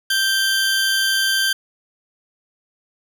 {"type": "tone pair together", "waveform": "20% pulse", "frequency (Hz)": [1568, 3450], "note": ["G6", "A7"], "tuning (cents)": [0, -35], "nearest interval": "octave + major second", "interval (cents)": 1365, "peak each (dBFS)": [-12, -22], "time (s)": [0.1, 1.53], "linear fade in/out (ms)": 5, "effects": []}